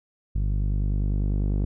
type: tone with low-pass filter sweep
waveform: sawtooth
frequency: 50 Hz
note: G1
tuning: 35 cents sharp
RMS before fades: -24 dBFS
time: 0.35-1.65 s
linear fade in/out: 5 ms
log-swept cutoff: 140 to 310 Hz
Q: 0.79
effects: none